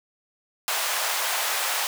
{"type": "high-pass noise", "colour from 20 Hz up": "pink", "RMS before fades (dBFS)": -26, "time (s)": [0.68, 1.87], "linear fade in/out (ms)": 0, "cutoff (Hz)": 680, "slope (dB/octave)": 24, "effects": []}